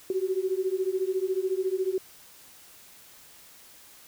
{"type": "beating tone pair", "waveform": "sine", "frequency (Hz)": [370, 384], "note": ["F#4", "G4"], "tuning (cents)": [0, -36], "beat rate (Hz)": 14, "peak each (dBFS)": -28, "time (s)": [0.1, 1.98], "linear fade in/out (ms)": 2, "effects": ["white hiss -52 dBFS RMS until 4.07 s"]}